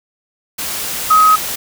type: tone in noise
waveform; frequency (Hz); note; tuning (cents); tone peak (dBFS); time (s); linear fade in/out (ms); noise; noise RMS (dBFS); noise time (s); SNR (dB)
sine; 1266; D#6; +30; -6; 1.1-1.36; 10; white; -22; 0.58-1.56; +13
effects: none